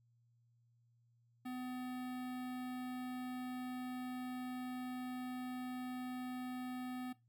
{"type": "tone with notch filter", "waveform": "square", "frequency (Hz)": 252.2, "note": "B3", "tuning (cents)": 36, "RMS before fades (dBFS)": -44, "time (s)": [1.45, 7.13], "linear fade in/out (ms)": 10, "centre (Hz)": 6200, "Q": 0.85, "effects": ["noise-tail reverb RT60 0.2 s tail -17 dB re dry", "added 118 Hz sine -70 dBFS peak until 7.28 s"]}